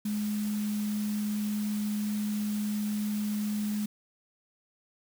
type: tone in noise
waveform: sine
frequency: 209.7 Hz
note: G#3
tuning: 17 cents sharp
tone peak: -28 dBFS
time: 0.05-3.86 s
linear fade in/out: 5 ms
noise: white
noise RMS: -44 dBFS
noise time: 0.05-3.86 s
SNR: +13 dB
effects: none